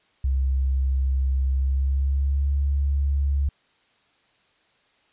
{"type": "tone with pitch glide", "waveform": "sine", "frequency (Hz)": [66.4, 70.06], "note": ["C2", "C#2"], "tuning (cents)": [26, 19], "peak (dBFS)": -19, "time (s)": [0.24, 3.49], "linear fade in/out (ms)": 5, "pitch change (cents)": 93, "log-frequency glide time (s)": [1.52, 2.5], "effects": ["white hiss -63 dBFS RMS until 5.12 s", "resampled to 8000 Hz"]}